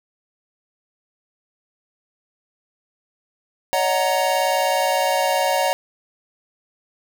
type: chord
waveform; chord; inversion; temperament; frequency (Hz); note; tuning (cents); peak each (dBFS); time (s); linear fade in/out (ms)
square; D# minor seventh; third; equal with one note detuned; 562.8 / 622.3 / 740 / 932.3; C#5 / D#5 / F#5 / A#5; +26 / 0 / 0 / 0; -23 / -26 / -23 / -24; 3.73-5.73; 0
effects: none